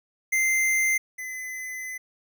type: tone pair in turn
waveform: square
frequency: 2083 / 2026 Hz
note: C7 / B6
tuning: -8 / +44 cents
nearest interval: unison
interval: 48 cents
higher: first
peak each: -21 / -33 dBFS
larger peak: first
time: 0.32-0.98 / 1.18-1.98 s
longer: second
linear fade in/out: 10 ms
effects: none